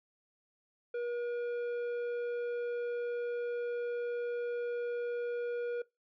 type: tone with tanh clipping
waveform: sine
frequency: 479.5 Hz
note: A#4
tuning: 49 cents sharp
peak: -35 dBFS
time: 0.94-5.82 s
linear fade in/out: 5 ms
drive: 9 dB
effects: noise-tail reverb RT60 0.2 s tail -21 dB re dry